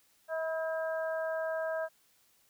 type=harmonic tone with a mistuned harmonic; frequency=321.1 Hz; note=E4; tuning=45 cents flat; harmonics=2 / 3 / 4 / 5; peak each=-32 / -44 / -45 / -40 dBFS; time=0.28-1.89 s; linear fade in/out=50 ms; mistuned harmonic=3; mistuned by=+28 cents; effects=white hiss -68 dBFS RMS until 2.49 s